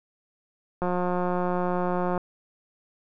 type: click train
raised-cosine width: 1 ms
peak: -14 dBFS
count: 244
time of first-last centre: 0.82-2.178 s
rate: 179 Hz
effects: none